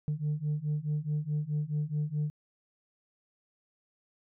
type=beating tone pair; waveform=sine; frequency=147.6 / 152.3 Hz; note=D3 / D#3; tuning=+9 / -37 cents; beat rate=4.7 Hz; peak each=-31 / -30 dBFS; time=0.08-2.3 s; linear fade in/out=0 ms; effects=tanh soft clip ceiling -25 dBFS